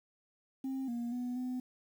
sine tone with pitch steps, 265.6 / 237.2 / 246.3 / 252 Hz, C4 / A#3 / B3 / B3, +26 / +30 / -5 / +35 cents, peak -32 dBFS, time 0.64-1.6 s, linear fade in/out 5 ms, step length 240 ms, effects tanh soft clip ceiling -33 dBFS + 10-bit

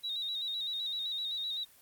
sine tone with vibrato, 3800 Hz, A#7, 33 cents sharp, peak -33 dBFS, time 0.03-1.65 s, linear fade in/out 20 ms, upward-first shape square, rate 7.8 Hz, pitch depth 46 cents each way, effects white hiss -60 dBFS RMS until 1.81 s + Opus 24 kbps

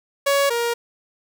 sawtooth tone pair in turn, 560 / 470.9 Hz, C#5 / A#4, +18 / +18 cents, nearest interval minor third, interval 300 cents, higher first, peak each -12 / -16 dBFS, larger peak first, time 0.26-0.5 / 0.5-0.74 s, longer neither, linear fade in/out 10 ms, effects none

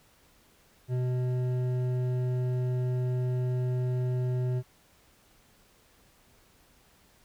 triangle tone with hard clipping, 125.8 Hz, B2, 32 cents sharp, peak -28 dBFS, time 0.88-4.63 s, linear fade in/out 50 ms, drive 13 dB, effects pink hiss -62 dBFS RMS until 7.24 s

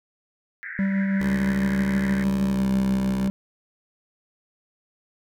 pink band-pass noise, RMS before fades -36 dBFS, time 0.63-2.24 s, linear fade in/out 0 ms, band 1500 to 2100 Hz, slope 96 dB/octave
triangle tone with tremolo, 195 Hz, G3, 9 cents flat, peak -17 dBFS, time 0.79-3.3 s, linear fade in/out 0 ms, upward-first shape triangle, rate 6.2 Hz, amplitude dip 30%
10% pulse tone with pitch glide, 69.3 to 65.41 Hz, C#2 to C2, 0 to 0 cents, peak -21 dBFS, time 1.2-3.28 s, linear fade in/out 5 ms, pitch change -100 cents, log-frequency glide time 2.47-2.66 s
effects none

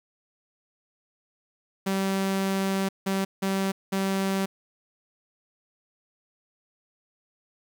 sawtooth tone bursts at uneven times, 193.4 Hz, G3, 23 cents flat, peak -20 dBFS, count 4, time 1.86-2.89 / 3.06-3.25 / 3.42-3.72 / 3.92-4.46 s, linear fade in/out 10 ms, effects 9-bit

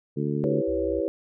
harmonic tone, 72.9 Hz, D2, 12 cents flat, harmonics 2 / 3 / 4 / 5 / 6, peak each -28 / -30 / -31 / -32 / -33 dBFS, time 0.16-0.62 s, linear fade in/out 20 ms
sine chord, C# half-diminished seventh, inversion first, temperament equal, 329.6 / 392 / 493.9 / 554.4 Hz, E4 / G4 / B4 / C#5, 0 / 0 / 0 / 0 cents, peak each -29 dBFS, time 0.44-1.08 s, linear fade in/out 0 ms
sine tone, 66.7 Hz, C2, 34 cents sharp, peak -35 dBFS, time 0.67-1.01 s, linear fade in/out 20 ms
effects none

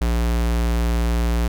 square tone, 58.27 Hz, A#1, in tune, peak -18 dBFS, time 0.01-1.48 s, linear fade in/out 5 ms, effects none

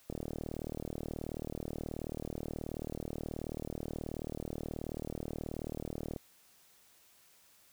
click train, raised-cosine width 2 ms, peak -25 dBFS, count 235, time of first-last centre 0.1-6.162 s, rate 38.6 Hz, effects white hiss -64 dBFS RMS until 7.72 s

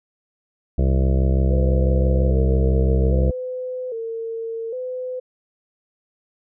harmonic tone, 66 Hz, C2, 16 cents sharp, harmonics 1 / 2 / 3 / 5 / 6 / 7 / 8 / 9 / 10, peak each -16 / -22 / -26 / -30 / -32 / -33 / -34 / -35 / -36 dBFS, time 0.78-3.31 s, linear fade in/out 5 ms
sine tone with vibrato, 480 Hz, B4, 49 cents flat, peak -25 dBFS, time 1.5-5.2 s, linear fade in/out 10 ms, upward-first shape square, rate 0.62 Hz, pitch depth 95 cents each way
effects none

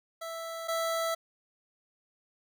25% pulse tone pair in turn, 659.3 / 659.3 Hz, E5 / E5, 0 / 0 cents, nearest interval unison, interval 0 cents, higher neither, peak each -33 / -25 dBFS, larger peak second, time 0.21-0.68 / 0.68-1.15 s, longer neither, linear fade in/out 10 ms, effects none

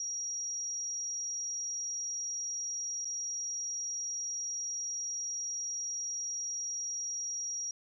sine tone with dropouts, 5690 Hz, F8, 31 cents sharp, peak -34 dBFS, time 0-7.71 s, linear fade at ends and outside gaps 2 ms, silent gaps 3.047-3.053 s, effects 12-bit

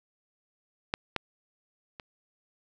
clicks, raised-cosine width 0.3 ms, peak -11 / -12 / -25 dBFS, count 3, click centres 0.939 / 1.163 / 1.998 s, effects none

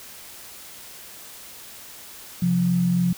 sine tone pair together, 133 / 176.56 Hz, C3 / F3, +29 / +19 cents, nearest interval perfect fourth, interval 490 cents, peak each -27 / -18 dBFS, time 2.42-3.13 s, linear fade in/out 5 ms, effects white hiss -42 dBFS RMS until 3.17 s

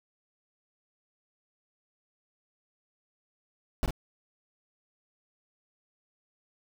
brown noise with echo, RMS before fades -26 dBFS, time 3.83-3.86 s, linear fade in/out 0 ms, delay 47 ms, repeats 1, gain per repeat -6 dB, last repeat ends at 3.907 s, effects none

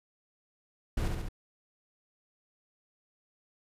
brown noise with echo, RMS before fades -28 dBFS, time 0.97-1.08 s, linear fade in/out 5 ms, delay 69 ms, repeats 3, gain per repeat -3 dB, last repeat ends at 1.287 s, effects resampled to 32000 Hz

